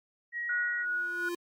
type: tone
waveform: sine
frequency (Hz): 1900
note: A#6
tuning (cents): +33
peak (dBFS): -32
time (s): 0.32-0.86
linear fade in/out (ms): 50
type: tone with tremolo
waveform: sine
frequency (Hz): 1457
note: F#6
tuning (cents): -27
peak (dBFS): -28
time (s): 0.49-1.29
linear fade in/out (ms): 5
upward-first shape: sine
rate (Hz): 2.7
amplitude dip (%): 40
type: tone with exponential growth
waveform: square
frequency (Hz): 347.7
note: F4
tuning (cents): -8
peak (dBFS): -32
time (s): 0.7-1.35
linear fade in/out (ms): 5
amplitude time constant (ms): 140
effects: Opus 48 kbps